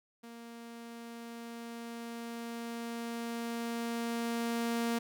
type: tone with level ramp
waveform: sawtooth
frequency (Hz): 233.1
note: A#3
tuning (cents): 0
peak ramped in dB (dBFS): -43 to -26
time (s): 0.23-4.99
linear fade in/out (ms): 10
effects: none